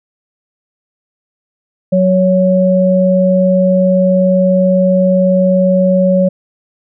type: tone pair together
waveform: sine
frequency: 185 / 557.4 Hz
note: F#3 / C#5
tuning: 0 / +9 cents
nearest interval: octave + perfect fifth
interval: 1909 cents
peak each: -10 dBFS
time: 1.92-6.29 s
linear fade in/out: 10 ms
effects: none